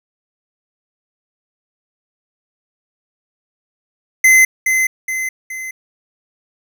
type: tone with echo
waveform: square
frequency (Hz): 2053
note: C7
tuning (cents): -33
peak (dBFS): -7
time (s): 4.24-4.45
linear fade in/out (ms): 5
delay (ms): 420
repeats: 3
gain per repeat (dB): -6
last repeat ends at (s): 5.71
effects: none